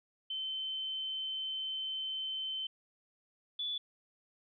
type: tone pair in turn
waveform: sine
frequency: 3078 / 3454 Hz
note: G7 / A7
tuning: -32 / -33 cents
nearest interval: major second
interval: 199 cents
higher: second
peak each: -35 / -34 dBFS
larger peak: second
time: 0.3-2.67 / 3.59-3.78 s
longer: first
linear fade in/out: 5 ms
effects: none